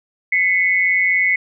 sine tone pair together, 2016 / 2200 Hz, B6 / C#7, +35 / -14 cents, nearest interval major second, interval 151 cents, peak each -16 dBFS, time 0.32-1.36 s, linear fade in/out 5 ms, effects none

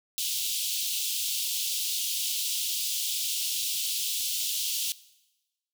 pink high-pass noise, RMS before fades -30 dBFS, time 0.18-4.92 s, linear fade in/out 0 ms, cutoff 2900 Hz, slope 48 dB/octave, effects noise-tail reverb RT60 1.0 s tail -19 dB re dry

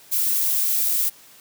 violet noise, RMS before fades -21 dBFS, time 0.11-1.1 s, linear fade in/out 20 ms, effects white hiss -49 dBFS RMS until 1.4 s + high-pass 100 Hz 12 dB/octave

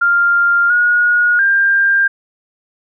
sine tone with pitch steps, 1397 / 1445 / 1595 Hz, F6 / F#6 / G6, 0 / -41 / +30 cents, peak -9 dBFS, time 0.01-2.08 s, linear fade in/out 10 ms, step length 690 ms, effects none

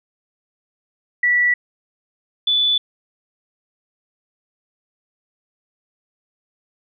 sine tone pair in turn, 1950 / 3475 Hz, B6 / A7, -23 / -22 cents, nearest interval minor seventh, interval 1001 cents, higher second, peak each -13 / -14 dBFS, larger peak first, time 1.23-1.54 / 2.47-2.78 s, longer neither, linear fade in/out 5 ms, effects none

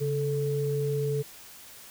sine tone pair together, 139.9 / 436.9 Hz, C#3 / A4, +16 / -12 cents, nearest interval octave + minor sixth, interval 1972 cents, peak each -28 dBFS, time 0-1.23 s, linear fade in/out 20 ms, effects white hiss -48 dBFS RMS until 1.9 s

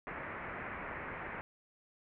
white low-pass noise, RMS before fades -43 dBFS, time 0.07-1.41 s, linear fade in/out 0 ms, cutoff 2200 Hz, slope 48 dB/octave, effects none

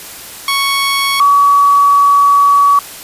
15% pulse / sine tone pair in turn, 1108.7 / 1135.3 Hz, C#6 / C#6, 0 / +41 cents, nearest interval unison, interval 41 cents, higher second, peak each -5 dBFS, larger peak neither, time 0.48-1.2 / 1.2-2.79 s, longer second, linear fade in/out 2 ms, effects white hiss -30 dBFS RMS until 3.03 s + resampled to 32000 Hz

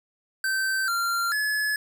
square tone with pitch steps, 1550 / 1382 / 1707 Hz, G6 / F6 / G#6, -20 / -19 / +47 cents, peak -24 dBFS, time 0.44-1.76 s, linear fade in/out 2 ms, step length 440 ms, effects none

